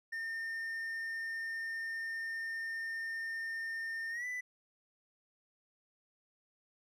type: tone with pitch glide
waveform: triangle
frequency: 1815 to 1990.7 Hz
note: A#6 to B6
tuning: -47 to +13 cents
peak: -35 dBFS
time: 0.12-4.41 s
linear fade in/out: 10 ms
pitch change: +160 cents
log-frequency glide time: 4.1-4.26 s
effects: none